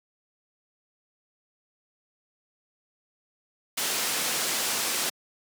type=low-pass noise; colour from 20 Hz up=white; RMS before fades=-28 dBFS; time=3.77-5.1 s; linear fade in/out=10 ms; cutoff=9800 Hz; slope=12 dB/octave; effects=high-pass 200 Hz 12 dB/octave